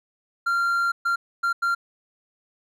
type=tone bursts at uneven times; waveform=triangle; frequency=1384 Hz; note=F6; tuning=16 cents flat; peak=-18 dBFS; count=4; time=0.46-0.92 / 1.05-1.16 / 1.43-1.53 / 1.62-1.75 s; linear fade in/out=10 ms; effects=none